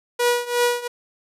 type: tone with tremolo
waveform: sawtooth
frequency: 483.9 Hz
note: B4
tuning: 35 cents flat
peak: -11 dBFS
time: 0.19-0.88 s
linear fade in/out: 10 ms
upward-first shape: triangle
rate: 2.8 Hz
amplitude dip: 90%
effects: resampled to 32000 Hz